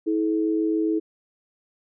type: tone pair together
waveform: sine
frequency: 322.1 / 429.3 Hz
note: E4 / A4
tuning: -40 / -43 cents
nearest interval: perfect fourth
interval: 497 cents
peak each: -21 / -26 dBFS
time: 0.06-1 s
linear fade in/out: 20 ms
effects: none